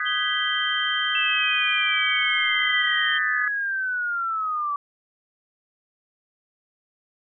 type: chord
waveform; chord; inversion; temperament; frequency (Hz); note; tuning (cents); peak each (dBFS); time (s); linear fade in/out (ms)
sine; G# minor seventh; second; equal with one note detuned; 1244.5 / 1515.4 / 1661.2 / 1975.5; D#6 / F#6 / G#6 / B6; 0 / +41 / 0 / 0; -29; 0-3.48; 2
type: tone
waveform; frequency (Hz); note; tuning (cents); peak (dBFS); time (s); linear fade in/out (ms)
sine; 3136; G7; 0; -25; 0.05-3.19; 20
type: linear sweep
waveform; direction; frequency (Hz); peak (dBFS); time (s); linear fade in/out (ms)
sine; down; 2658 to 1143; -23; 1.15-4.76; 2
effects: none